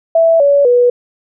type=tone with pitch steps; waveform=sine; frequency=659.3 / 567.4 / 488.2 Hz; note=E5 / C#5 / B4; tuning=0 / +40 / -20 cents; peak=-6 dBFS; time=0.15-0.9 s; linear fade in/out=5 ms; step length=250 ms; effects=none